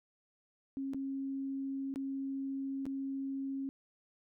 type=tone with dropouts; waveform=sine; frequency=271.4 Hz; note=C#4; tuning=36 cents flat; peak=-35 dBFS; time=0.77-3.69 s; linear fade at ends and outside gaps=0 ms; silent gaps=0.935-0.945 / 1.94-1.959 / 2.855-2.865 s; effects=none